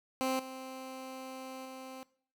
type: tone with level steps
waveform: 15% pulse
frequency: 261.6 Hz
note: C4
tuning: in tune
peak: -24 / -36 / -38 dBFS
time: 0.21-2.03 s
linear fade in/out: 0 ms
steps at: 0.39 / 1.65 s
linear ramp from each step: 5 ms
effects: noise-tail reverb RT60 0.5 s tail -20 dB re dry